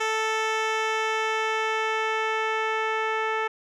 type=tone with low-pass filter sweep; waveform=10% pulse; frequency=440 Hz; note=A4; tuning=in tune; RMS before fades=-26 dBFS; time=0-3.48 s; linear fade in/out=10 ms; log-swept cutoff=5700 to 2200 Hz; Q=0.8; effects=none